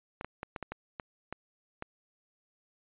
clicks, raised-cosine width 0.5 ms, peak -22 dBFS, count 9, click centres 0.211 / 0.246 / 0.431 / 0.562 / 0.627 / 0.72 / 0.998 / 1.326 / 1.824 s, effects resampled to 8000 Hz

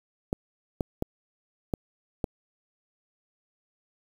clicks, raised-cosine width 2 ms, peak -13 dBFS, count 5, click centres 0.329 / 0.808 / 1.024 / 1.738 / 2.242 s, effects 7-bit

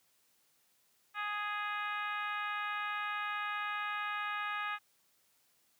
harmonic tone, 415.3 Hz, G#4, in tune, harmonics 2 / 3 / 4 / 5 / 6 / 7 / 8 / 9, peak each -44 / -38 / -40 / -45 / -44 / -50 / -57 / -53 dBFS, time 1.14-4.79 s, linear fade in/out 50 ms, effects white hiss -72 dBFS RMS until 5.79 s + high-pass 80 Hz 12 dB/octave

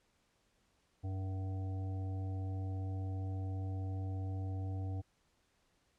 harmonic tone with a mistuned harmonic, 95 Hz, F#2, 46 cents sharp, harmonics 1 / 3 / 5 / 7 / 8, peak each -36 / -48 / -55 / -57 / -55 dBFS, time 1.03-5.02 s, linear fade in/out 20 ms, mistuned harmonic 3, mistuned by +17 cents, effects pink hiss -75 dBFS RMS until 5.98 s + low-pass 9000 Hz 12 dB/octave

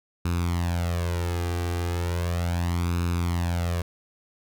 sawtooth tone with flanger, 86.5 Hz, F2, 16 cents flat, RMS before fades -26 dBFS, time 0.25-3.82 s, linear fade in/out 5 ms, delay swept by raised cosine 0.77 to 2.57 ms, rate 0.36 Hz, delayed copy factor +0.7, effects none

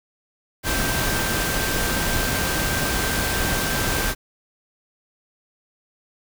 sine tone in noise, 1568 Hz, G6, in tune, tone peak -29 dBFS, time 0.63-4.15 s, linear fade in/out 50 ms, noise pink, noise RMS -23 dBFS, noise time 0.63-4.15 s, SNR -9 dB, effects none

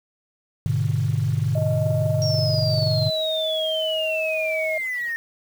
sine chord, G# diminished, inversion none, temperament just, 103.83 / 124.59 / 149.51 Hz, G#2 / B2 / D3, 0 / +16 / +31 cents, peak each -23 dBFS, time 0.66-3.1 s, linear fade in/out 0 ms
sine tone with pitch glide, 625 to 633.4 Hz, D#5 to D#5, +8 to +31 cents, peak -23 dBFS, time 1.55-4.78 s, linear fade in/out 5 ms, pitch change +23 cents, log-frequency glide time 2.5-3.25 s
sine exponential sweep, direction down, 5620 to 1823 Hz, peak -24 dBFS, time 2.22-5.16 s, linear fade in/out 0 ms
effects tanh soft clip ceiling -11 dBFS + 7-bit

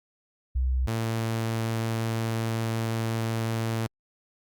sine / sawtooth tone pair in turn, 64 / 113.19 Hz, C2 / A2, -38 / +49 cents, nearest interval minor seventh, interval 987 cents, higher second, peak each -22 dBFS, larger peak neither, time 0.55-0.87 / 0.87-3.87 s, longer second, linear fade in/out 10 ms, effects Opus 48 kbps

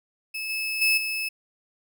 35% pulse tone with level steps, 2603 Hz, E7, 22 cents flat, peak -28 / -25 / -17 / -25 dBFS, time 0.34-1.29 s, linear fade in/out 10 ms, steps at 0.49 / 0.81 / 0.97 s, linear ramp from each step 10 ms, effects none

